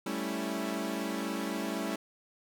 sawtooth chord, A dominant seventh, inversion third, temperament equal, 196 / 220 / 277.2 / 329.6 Hz, G3 / A3 / C#4 / E4, 0 / 0 / 0 / 0 cents, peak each -34 dBFS, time 0.06-1.96 s, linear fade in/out 5 ms, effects none

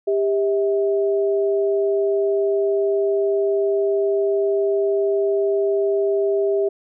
sine tone pair together, 397.7 / 645 Hz, G4 / E5, +25 / -38 cents, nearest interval minor sixth, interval 837 cents, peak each -17 / -24 dBFS, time 0.07-6.69 s, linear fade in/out 10 ms, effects none

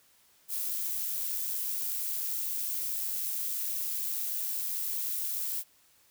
violet noise with amplitude modulation, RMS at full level -32 dBFS, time 0.48-5.64 s, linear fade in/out 50 ms, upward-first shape sine, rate 93.3 Hz, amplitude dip 25%, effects white hiss -64 dBFS RMS until 6.1 s

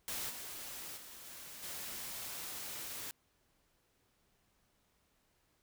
white noise with level steps, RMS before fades -40 / -46 / -52 / -50 / -44 dBFS, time 0.08-3.11 s, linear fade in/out 0 ms, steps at 0.29 / 0.96 / 1.25 / 1.62 s, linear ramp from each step 20 ms, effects pink hiss -75 dBFS RMS until 5.62 s

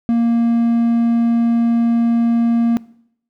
triangle tone, 233.1 Hz, A#3, in tune, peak -10 dBFS, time 0.09-2.77 s, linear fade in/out 0 ms, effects noise-tail reverb RT60 0.7 s tail -21 dB re dry

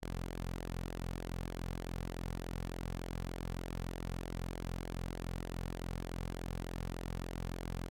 sawtooth tone with flanger, 43.55 Hz, F1, 4 cents flat, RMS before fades -41 dBFS, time 0.02-7.89 s, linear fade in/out 10 ms, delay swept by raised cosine 0.76 to 3.26 ms, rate 3.3 Hz, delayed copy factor -0.5, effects AAC 64 kbps

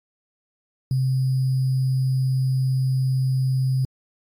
sine tone with sample-and-hold, 131.2 Hz, C3, 5 cents sharp, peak -18 dBFS, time 0.91-3.85 s, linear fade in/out 2 ms, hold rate 4900 Hz, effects AAC 64 kbps

